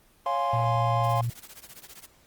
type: chord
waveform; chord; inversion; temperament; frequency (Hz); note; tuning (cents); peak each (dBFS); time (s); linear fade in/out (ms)
triangle; Db major seventh; none; equal; 554.4 / 698.5 / 830.6 / 1046.5; Db5 / F5 / Ab5 / C6; 0 / 0 / 0 / 0; -31 / -26 / -29 / -26; 0.26-1.21; 2
type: tone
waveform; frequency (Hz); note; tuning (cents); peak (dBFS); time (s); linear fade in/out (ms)
sine; 117.9; A#2; +20; -25; 0.53-1.3; 5
type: noise with tremolo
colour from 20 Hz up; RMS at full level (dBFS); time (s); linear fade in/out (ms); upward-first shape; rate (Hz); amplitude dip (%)
white; -43; 1.03-2.07; 20; triangle; 15; 100
effects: pink hiss -60 dBFS RMS until 2.26 s + Opus 24 kbps